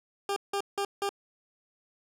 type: tone bursts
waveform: 20% pulse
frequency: 399.8 Hz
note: G4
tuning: 34 cents sharp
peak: -23 dBFS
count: 4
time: 0.29-1.092 s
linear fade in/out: 2 ms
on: 73 ms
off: 170 ms
effects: low-pass 12000 Hz 12 dB/octave